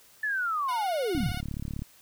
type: linear sweep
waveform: sine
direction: down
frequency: 1760 to 72.4 Hz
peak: -26 dBFS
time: 0.23-1.31 s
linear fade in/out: 5 ms
type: tone with vibrato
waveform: 10% pulse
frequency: 724 Hz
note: F#5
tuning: 38 cents flat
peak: -28 dBFS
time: 0.68-1.41 s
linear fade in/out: 10 ms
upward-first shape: sine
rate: 19 Hz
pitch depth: 50 cents each way
type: click train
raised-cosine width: 5 ms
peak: -22 dBFS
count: 25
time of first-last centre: 1.15-1.82 s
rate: 35.8 Hz
effects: white hiss -57 dBFS RMS until 2.01 s